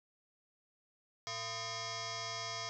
sine tone with frequency modulation, 2151 Hz, C7, 47 cents sharp, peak -38 dBFS, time 1.27-2.69 s, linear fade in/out 0 ms, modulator 566 Hz, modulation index 6.9, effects none

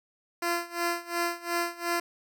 10% pulse tone with tremolo, 343.6 Hz, F4, 28 cents flat, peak -17 dBFS, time 0.42-2 s, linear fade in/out 5 ms, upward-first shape sine, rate 2.8 Hz, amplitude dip 90%, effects none

